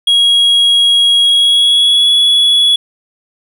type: tone with pitch glide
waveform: triangle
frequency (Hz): 3300 to 3383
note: G#7 to G#7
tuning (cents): -12 to +31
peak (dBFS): -5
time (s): 0.07-2.76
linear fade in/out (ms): 5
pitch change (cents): +43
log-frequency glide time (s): 1.23-2.1
effects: none